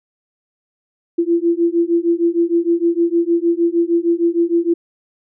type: beating tone pair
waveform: sine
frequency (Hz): 336.4 / 342.9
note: E4 / F4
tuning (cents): +35 / -32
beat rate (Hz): 6.5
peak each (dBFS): -16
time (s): 1.18-4.74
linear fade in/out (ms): 10
effects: none